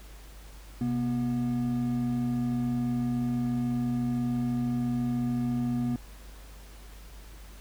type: tone pair together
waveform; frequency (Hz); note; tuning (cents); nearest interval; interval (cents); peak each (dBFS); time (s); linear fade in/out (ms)
triangle; 127.9 / 241.9; C3 / B3; -39 / -36; major seventh; 1103; -30 / -25; 0.81-5.96; 2
effects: added 50 Hz sine -45 dBFS peak until 7.6 s + pink hiss -53 dBFS RMS until 7.6 s